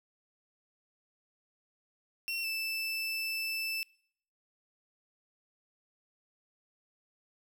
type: tone pair in turn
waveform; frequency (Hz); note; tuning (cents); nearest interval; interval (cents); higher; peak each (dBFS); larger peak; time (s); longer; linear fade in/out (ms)
30% pulse; 2719 / 2643; F7 / E7; -47 / +4; unison; 49; first; -30 / -30; neither; 2.28-2.44 / 2.44-3.83; second; 0
effects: noise-tail reverb RT60 0.6 s tail -24 dB re dry